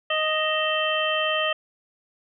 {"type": "harmonic tone with a mistuned harmonic", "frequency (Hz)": 622.3, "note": "D#5", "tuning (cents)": 0, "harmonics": [1, 2, 3, 4, 5], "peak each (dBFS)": [-26, -28, -29, -29, -27], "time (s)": [0.1, 1.53], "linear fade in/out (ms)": 5, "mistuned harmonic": 4, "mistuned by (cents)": 120, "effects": []}